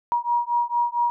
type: beating tone pair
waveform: sine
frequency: 952 / 956.4 Hz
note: A#5 / A#5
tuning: +36 / +44 cents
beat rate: 4.4 Hz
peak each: -23 dBFS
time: 0.12-1.1 s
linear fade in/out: 0 ms
effects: none